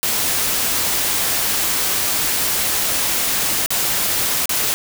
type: noise with dropouts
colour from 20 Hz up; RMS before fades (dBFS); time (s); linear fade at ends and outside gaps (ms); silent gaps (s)
white; -19; 0.03-4.74; 0; 3.661-3.705 / 4.457-4.493
effects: none